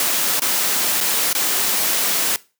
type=noise with dropouts; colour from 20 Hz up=white; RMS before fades=-19 dBFS; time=0-2.36 s; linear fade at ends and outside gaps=1 ms; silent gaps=0.396-0.419 / 1.004-1.01 / 1.329-1.35 s; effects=noise-tail reverb RT60 0.3 s tail -20 dB re dry + high-pass 200 Hz 12 dB/octave